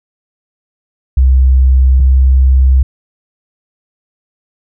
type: tone pair in turn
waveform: sine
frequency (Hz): 65 / 65.49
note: C2 / C2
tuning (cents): -11 / +2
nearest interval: unison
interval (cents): 13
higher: second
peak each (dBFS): -4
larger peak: neither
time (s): 1.17-2 / 2-2.83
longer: neither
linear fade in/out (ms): 5
effects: none